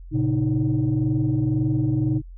sine tone cluster, 115.1 / 137 / 310.2 Hz, A#2 / C#3 / D#4, -22 / -20 / -5 cents, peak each -22 dBFS, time 0.11-2.22 s, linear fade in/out 50 ms, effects tanh soft clip ceiling -13 dBFS + added 43 Hz sine -37 dBFS peak until 2.37 s

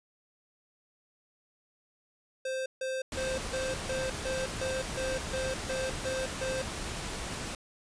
square tone bursts, 523.3 Hz, C5, in tune, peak -32 dBFS, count 12, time 2.45-6.62 s, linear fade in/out 5 ms, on 210 ms, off 150 ms
pink noise, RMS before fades -37 dBFS, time 3.12-7.55 s, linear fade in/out 2 ms
effects resampled to 22050 Hz

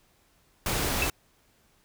pink noise, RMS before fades -28 dBFS, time 0.66-1.1 s, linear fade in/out 2 ms
sine tone with exponential decay, 2637 Hz, E7, in tune, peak -20 dBFS, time 1.02-1.11 s, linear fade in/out 2 ms, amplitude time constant 18 ms
effects pink hiss -65 dBFS RMS until 1.84 s

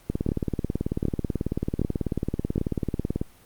two click trains, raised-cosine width 3 ms, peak -12 / -10 dBFS, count 58 / 4, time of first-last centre 0.1-3.215 / 0.29-2.58 s, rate 18.3 / 1.31 Hz, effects pink hiss -55 dBFS RMS until 3.45 s + Opus 32 kbps

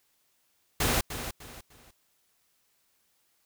pink noise with echo, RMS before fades -26 dBFS, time 0.8-1.01 s, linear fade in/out 5 ms, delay 300 ms, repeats 3, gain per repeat -10 dB, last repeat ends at 1.91 s, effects white hiss -71 dBFS RMS until 3.45 s

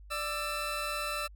20% pulse tone pair together, 593 / 1329.9 Hz, D5 / E6, +17 / +15 cents, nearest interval octave + major second, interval 1398 cents, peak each -32 / -29 dBFS, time 0.1-1.28 s, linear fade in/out 20 ms, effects added 50 Hz sine -48 dBFS peak until 1.35 s

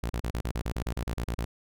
sawtooth tone bursts, 58.27 Hz, A#1, in tune, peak -25 dBFS, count 14, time 0.03-1.45 s, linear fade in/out 5 ms, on 68 ms, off 36 ms, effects none

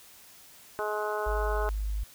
harmonic tone, 211.2 Hz, G#3, 29 cents sharp, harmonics 2 / 3 / 4 / 5 / 6 / 7, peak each -33 / -35 / -36 / -37 / -38 / -38 dBFS, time 0.79-1.69 s, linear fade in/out 0 ms
sine tone, 51.5 Hz, G#1, 14 cents flat, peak -28 dBFS, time 1.26-2.04 s, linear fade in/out 10 ms
effects white hiss -53 dBFS RMS until 2.14 s

